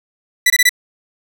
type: tone bursts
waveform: sawtooth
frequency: 1975.5 Hz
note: B6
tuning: in tune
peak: -5 dBFS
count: 4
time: 0.46-0.693 s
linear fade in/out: 5 ms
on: 41 ms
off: 23 ms
effects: none